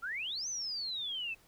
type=exponential two-way sweep; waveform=sine; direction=up then down; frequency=1318.5 to 6272 to 2569 Hz; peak=-35 dBFS; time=0.02-1.35 s; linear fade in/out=20 ms; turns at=0.48 s; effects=pink hiss -64 dBFS RMS until 1.47 s